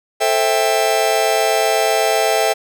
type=chord; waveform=45% pulse; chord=A minor seventh; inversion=none; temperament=just; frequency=440 / 528 / 660 / 792 Hz; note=A4 / C5 / E5 / G5; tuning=0 / +16 / +2 / +18 cents; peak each=-20 / -23 / -18 / -19 dBFS; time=0.2-2.54 s; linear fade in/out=20 ms; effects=none